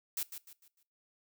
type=noise with echo; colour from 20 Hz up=blue; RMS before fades=-35 dBFS; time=0.17-0.23 s; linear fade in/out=2 ms; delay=150 ms; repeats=4; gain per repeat=-9 dB; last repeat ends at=0.83 s; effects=noise-tail reverb RT60 0.3 s tail -20 dB re dry